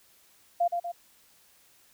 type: tone with echo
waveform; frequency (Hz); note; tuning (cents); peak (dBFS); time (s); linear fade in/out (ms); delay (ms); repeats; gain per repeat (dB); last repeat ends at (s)
sine; 694; F5; -11; -21; 0.6-0.68; 10; 120; 2; -5; 0.92
effects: white hiss -61 dBFS RMS until 1.93 s